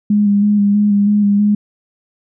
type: tone with vibrato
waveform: sine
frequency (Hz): 205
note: G#3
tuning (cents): -22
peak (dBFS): -9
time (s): 0.1-1.55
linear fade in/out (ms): 5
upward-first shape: square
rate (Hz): 3.1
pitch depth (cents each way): 21
effects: none